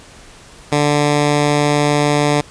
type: tone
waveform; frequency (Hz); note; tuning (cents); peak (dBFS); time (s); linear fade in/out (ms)
10% pulse; 146.83; D3; 0; -4; 0.72-2.41; 2
effects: pink hiss -41 dBFS RMS until 2.5 s + resampled to 22050 Hz